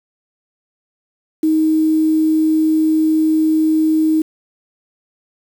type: tone with quantisation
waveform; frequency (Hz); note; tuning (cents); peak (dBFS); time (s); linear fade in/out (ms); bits
sine; 314.4; D#4; +18; -11; 1.43-4.22; 5; 6
effects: none